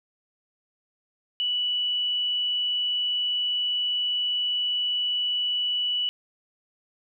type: tone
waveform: sine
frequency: 2955 Hz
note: F#7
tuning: 3 cents flat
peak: -23 dBFS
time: 1.4-6.09 s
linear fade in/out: 0 ms
effects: none